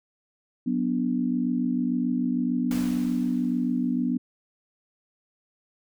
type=chord; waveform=sine; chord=B minor; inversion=second; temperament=equal; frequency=185 / 246.9 / 293.7 Hz; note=F#3 / B3 / D4; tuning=0 / 0 / 0 cents; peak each=-30 / -24 / -30 dBFS; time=0.66-4.18 s; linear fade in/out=10 ms
type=noise with exponential decay; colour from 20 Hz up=pink; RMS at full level=-36 dBFS; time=2.71-4.14 s; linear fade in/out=1 ms; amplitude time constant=310 ms
effects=none